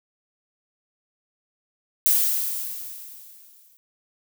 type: noise with exponential decay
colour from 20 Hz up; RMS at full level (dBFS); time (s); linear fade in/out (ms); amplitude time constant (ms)
violet; -17; 2.06-3.77; 0; 370
effects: none